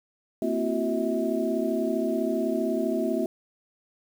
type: tone cluster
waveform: sine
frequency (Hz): 228.4 / 260.7 / 338.2 / 373.8 / 646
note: A#3 / C4 / E4 / F#4 / E5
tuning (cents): -35 / -6 / +44 / +18 / -35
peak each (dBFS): -30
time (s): 0.42-3.26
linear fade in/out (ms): 2
effects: 8-bit